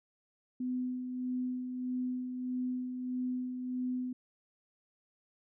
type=tone with tremolo; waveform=sine; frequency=252 Hz; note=B3; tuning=35 cents sharp; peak=-31 dBFS; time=0.6-4.13 s; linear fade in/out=5 ms; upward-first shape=sine; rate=1.6 Hz; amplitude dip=45%; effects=none